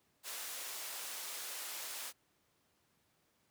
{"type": "band-pass noise", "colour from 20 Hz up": "white", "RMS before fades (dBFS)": -44, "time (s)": [0.23, 2.13], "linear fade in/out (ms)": 50, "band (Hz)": [490, 15000], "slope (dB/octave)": 12, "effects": ["pink hiss -75 dBFS RMS until 3.5 s", "high-pass 100 Hz 12 dB/octave"]}